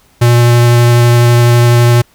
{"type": "tone with vibrato", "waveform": "square", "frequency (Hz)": 119.7, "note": "A#2", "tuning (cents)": 46, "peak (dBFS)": -5, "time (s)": [0.21, 2.02], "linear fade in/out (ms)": 10, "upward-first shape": "triangle", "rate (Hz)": 12, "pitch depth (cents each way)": 11, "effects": ["pink hiss -49 dBFS RMS until 2.14 s"]}